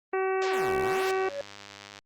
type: harmonic tone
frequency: 380.2 Hz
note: F#4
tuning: 47 cents sharp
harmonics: 1 / 2 / 3 / 4 / 5 / 6 / 7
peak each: -26 / -32 / -36 / -38 / -40 / -42 / -43 dBFS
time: 0.13-1.29 s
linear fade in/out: 5 ms
type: exponential two-way sweep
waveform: 5% pulse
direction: down then up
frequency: 648 to 58 to 648 Hz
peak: -23 dBFS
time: 0.42-1.11 s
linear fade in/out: 0 ms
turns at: 0.78 s
type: click train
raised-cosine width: 0.2 ms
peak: -26 dBFS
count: 111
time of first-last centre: 0.9-1.989 s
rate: 101 Hz
type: tone with exponential growth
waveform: triangle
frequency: 565 Hz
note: C#5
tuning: 33 cents sharp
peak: -26 dBFS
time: 1.05-1.41 s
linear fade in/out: 1 ms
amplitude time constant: 78 ms
effects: Opus 24 kbps